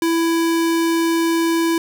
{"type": "tone", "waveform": "square", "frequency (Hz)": 331.7, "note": "E4", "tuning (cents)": 11, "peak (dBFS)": -16, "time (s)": [0.02, 1.78], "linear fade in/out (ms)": 2, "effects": []}